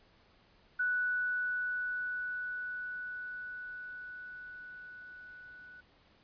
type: tone with level ramp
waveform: sine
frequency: 1480 Hz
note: F#6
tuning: in tune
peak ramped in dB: -28 to -50 dBFS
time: 0.79-5.81 s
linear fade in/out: 10 ms
effects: pink hiss -65 dBFS RMS until 6.23 s + resampled to 11025 Hz